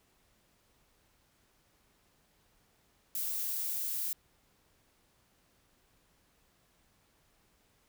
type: noise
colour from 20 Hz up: violet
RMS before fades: -35 dBFS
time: 3.15-4.13 s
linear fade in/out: 2 ms
effects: pink hiss -70 dBFS RMS until 7.88 s